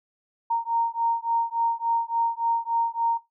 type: beating tone pair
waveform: sine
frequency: 924 / 927.5 Hz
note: A#5 / A#5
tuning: -16 / -9 cents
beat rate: 3.5 Hz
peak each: -26 dBFS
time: 0.5-3.18 s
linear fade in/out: 10 ms
effects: noise-tail reverb RT60 0.2 s tail -17 dB re dry